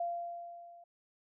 sine tone with level ramp, 690 Hz, F5, 21 cents flat, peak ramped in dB -31 to -53 dBFS, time 0-0.84 s, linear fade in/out 5 ms, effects none

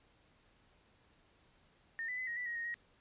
sine tone with pitch steps, 1827 / 1994 / 2021 / 1883 / 1973 / 1889 / 1862 / 1889 Hz, A#6 / B6 / B6 / A#6 / B6 / A#6 / A#6 / A#6, -35 / +16 / +39 / +17 / -2 / +22 / -2 / +22 cents, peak -37 dBFS, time 1.99-2.742 s, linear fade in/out 0 ms, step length 94 ms, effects pink hiss -69 dBFS RMS until 3 s + resampled to 8000 Hz

